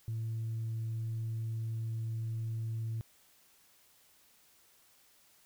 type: tone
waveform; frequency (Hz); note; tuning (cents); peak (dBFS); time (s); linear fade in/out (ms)
sine; 112.6; A2; +40; -32; 0.08-3.01; 0
effects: tanh soft clip ceiling -31 dBFS + white hiss -65 dBFS RMS until 5.45 s